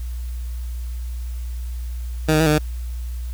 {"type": "tone with pitch steps", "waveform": "15% pulse", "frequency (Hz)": [156.6, 154.1, 160.5, 151.1, 152.5], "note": ["D#3", "D#3", "E3", "D3", "D#3"], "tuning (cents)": [11, -16, -46, 50, -34], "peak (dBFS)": -8, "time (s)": [2.28, 2.585], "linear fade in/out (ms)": 10, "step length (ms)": 61, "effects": ["added 60 Hz sine -25 dBFS peak until 3.33 s", "white hiss -48 dBFS RMS until 3.33 s"]}